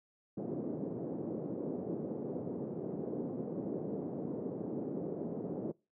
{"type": "band-pass noise", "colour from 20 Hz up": "white", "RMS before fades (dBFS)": -39, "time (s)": [0.37, 5.72], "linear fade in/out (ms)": 10, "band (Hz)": [150, 450], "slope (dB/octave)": 24, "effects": ["noise-tail reverb RT60 0.3 s tail -25 dB re dry"]}